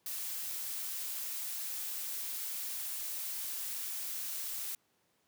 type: noise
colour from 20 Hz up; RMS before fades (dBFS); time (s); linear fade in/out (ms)
blue; -39; 0.06-4.75; 2
effects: pink hiss -74 dBFS RMS until 5.27 s + high-pass 150 Hz 12 dB/octave